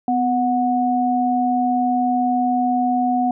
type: tone pair together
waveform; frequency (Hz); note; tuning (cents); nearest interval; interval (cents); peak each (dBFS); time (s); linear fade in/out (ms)
sine; 251.1 / 733; B3 / F#5; +29 / -16; octave + perfect fifth; 1855; -19 / -18; 0.08-3.31; 2
effects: none